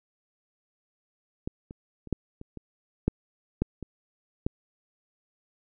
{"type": "clicks", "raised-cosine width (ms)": 3, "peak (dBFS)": [-18, -28, -30, -12, -28, -26, -9, -11, -23, -13], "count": 10, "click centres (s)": [1.475, 1.709, 2.073, 2.127, 2.414, 2.573, 3.08, 3.62, 3.827, 4.465], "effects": []}